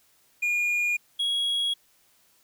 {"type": "tone pair in turn", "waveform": "triangle", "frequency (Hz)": [2430, 3317], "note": ["D#7", "G#7"], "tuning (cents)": [-42, -3], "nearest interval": "perfect fourth", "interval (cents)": 539, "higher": "second", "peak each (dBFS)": [-21, -22], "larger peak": "first", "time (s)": [[0.42, 0.97], [1.19, 1.74]], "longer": "neither", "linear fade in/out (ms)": 10, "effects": ["white hiss -63 dBFS RMS until 2.43 s"]}